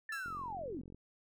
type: linear sweep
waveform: sine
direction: down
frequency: 1800 to 211.2 Hz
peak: -39 dBFS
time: 0.09-0.81 s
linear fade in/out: 2 ms
type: tone with exponential decay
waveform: sawtooth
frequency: 1338 Hz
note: E6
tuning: 25 cents sharp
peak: -36 dBFS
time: 0.12-0.52 s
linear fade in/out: 5 ms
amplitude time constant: 86 ms
type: click train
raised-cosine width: 3 ms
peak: -39 dBFS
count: 32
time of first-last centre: 0.26-0.946 s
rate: 45.2 Hz
effects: none